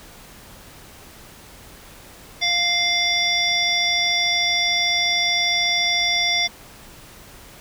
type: harmonic tone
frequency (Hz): 698.5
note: F5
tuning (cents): 0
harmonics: 1 / 3 / 5 / 7 / 8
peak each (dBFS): -29 / -22 / -21 / -28 / -25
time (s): 2.41-6.48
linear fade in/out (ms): 20
effects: pink hiss -44 dBFS RMS until 7.6 s